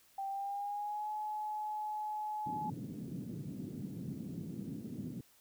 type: tone with pitch glide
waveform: sine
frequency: 784 to 850 Hz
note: G5 to G#5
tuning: 0 to +40 cents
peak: -36 dBFS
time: 0.18-2.7 s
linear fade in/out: 5 ms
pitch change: +140 cents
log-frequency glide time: 0.28-1.1 s
type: band-pass noise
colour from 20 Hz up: white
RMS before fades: -43 dBFS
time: 2.46-5.21 s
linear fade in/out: 5 ms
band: 120 to 260 Hz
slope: 24 dB/octave
effects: white hiss -66 dBFS RMS until 5.4 s